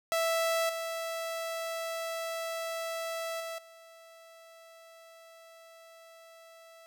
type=tone with level steps; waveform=sawtooth; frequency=659.3 Hz; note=E5; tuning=in tune; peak=-23 / -30 / -33 / -48 dBFS; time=0.12-6.86 s; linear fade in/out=0 ms; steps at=0.69 / 3.4 / 3.58 s; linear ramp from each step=5 ms; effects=none